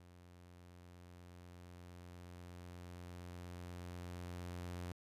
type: tone with level ramp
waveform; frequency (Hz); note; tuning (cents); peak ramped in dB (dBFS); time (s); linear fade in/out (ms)
sawtooth; 88.4; F2; +22; -55 to -39; 0-4.92; 0
effects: resampled to 32000 Hz